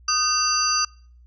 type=tone cluster; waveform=sine; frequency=1237 / 1527 / 2728 / 4729 / 5950 Hz; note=D#6 / G6 / F7 / D8 / F#8; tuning=-10 / -46 / -41 / +11 / +9 cents; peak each=-24 / -32 / -31 / -23 / -23 dBFS; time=0.08-0.85 s; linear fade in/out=5 ms; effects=noise-tail reverb RT60 0.5 s tail -25 dB re dry + added 60 Hz sine -47 dBFS peak until 1.26 s